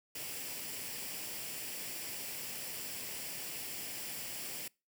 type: noise with comb filter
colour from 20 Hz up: white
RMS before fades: -42 dBFS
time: 0.15-4.68 s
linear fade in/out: 5 ms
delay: 0.39 ms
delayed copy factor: +0.5
effects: noise-tail reverb RT60 0.3 s tail -26 dB re dry + high-pass 100 Hz 12 dB/octave

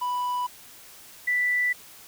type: tone pair in turn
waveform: triangle / sine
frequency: 987.8 / 1975.6 Hz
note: B5 / B6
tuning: 0 / 0 cents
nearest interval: octave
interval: 1200 cents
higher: second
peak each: -23 / -21 dBFS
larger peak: second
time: 0.01-0.47 / 1.27-1.73 s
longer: neither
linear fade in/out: 10 ms
effects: white hiss -48 dBFS RMS until 2.07 s

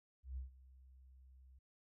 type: tone with ADSR envelope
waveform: sine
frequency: 64.8 Hz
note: C2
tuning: 16 cents flat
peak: -40 dBFS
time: 0.23-1.59 s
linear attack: 140 ms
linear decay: 130 ms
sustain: -19 dB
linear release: 8 ms
effects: none

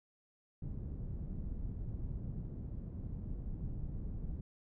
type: low-pass noise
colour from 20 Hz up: pink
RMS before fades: -41 dBFS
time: 0.62-4.41 s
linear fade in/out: 5 ms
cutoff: 170 Hz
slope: 12 dB/octave
effects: none

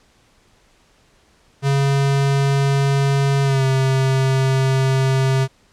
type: tone with pitch glide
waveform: square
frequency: 138.59 to 133.02 Hz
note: C#3 to C3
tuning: 0 to +29 cents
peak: -15 dBFS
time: 1.62-5.48 s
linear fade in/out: 50 ms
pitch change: -71 cents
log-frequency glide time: 3.43-3.64 s
effects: pink hiss -56 dBFS RMS until 5.72 s + low-pass 8000 Hz 12 dB/octave

